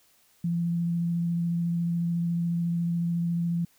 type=tone with vibrato; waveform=sine; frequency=170.4 Hz; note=F3; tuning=42 cents flat; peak=-24 dBFS; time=0.44-3.65 s; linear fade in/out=5 ms; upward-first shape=square; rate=14 Hz; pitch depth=9 cents each way; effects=white hiss -63 dBFS RMS until 3.78 s